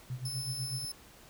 sine tone with tremolo, 126.7 Hz, B2, 45 cents sharp, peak -33 dBFS, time 0.1-0.85 s, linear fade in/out 2 ms, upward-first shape sine, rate 8.1 Hz, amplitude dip 85%
25% pulse tone, 5260 Hz, E8, 5 cents flat, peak -32 dBFS, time 0.25-0.92 s, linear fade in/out 5 ms
effects pink hiss -56 dBFS RMS until 1.29 s

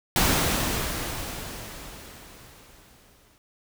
pink noise with exponential decay, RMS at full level -20 dBFS, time 0.16-3.38 s, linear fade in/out 1 ms, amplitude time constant 700 ms, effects none

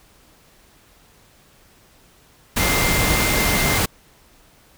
sine tone in noise, 2093 Hz, C7, in tune, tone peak -24 dBFS, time 2.59-3.79 s, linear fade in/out 10 ms, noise pink, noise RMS -19 dBFS, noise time 2.56-3.86 s, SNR -8 dB, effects pink hiss -53 dBFS RMS until 4.77 s

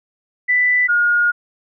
sine tone pair in turn, 1986 / 1430.6 Hz, B6 / F6, +9 / +41 cents, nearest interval tritone, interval 568 cents, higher first, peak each -12 dBFS, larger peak neither, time 0.48-0.88 / 0.88-1.32 s, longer second, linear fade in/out 20 ms, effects none

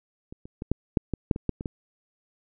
clicks, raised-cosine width 3 ms, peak -27 / -29 / -20 / -10 / -7 / -14 / -7 / -19 / -11 / -21 / -17 dBFS, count 11, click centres 0.325 / 0.455 / 0.621 / 0.716 / 0.972 / 1.137 / 1.312 / 1.361 / 1.493 / 1.609 / 1.658 s, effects none

